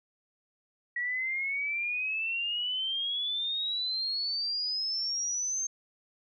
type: exponential sweep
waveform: sine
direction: up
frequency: 1918 to 6380 Hz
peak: -29 dBFS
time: 0.96-5.67 s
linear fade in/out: 5 ms
effects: none